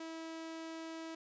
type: tone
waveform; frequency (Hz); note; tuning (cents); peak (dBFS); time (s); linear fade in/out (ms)
sawtooth; 324.9; E4; -25; -39; 0-1.15; 5
effects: resampled to 16000 Hz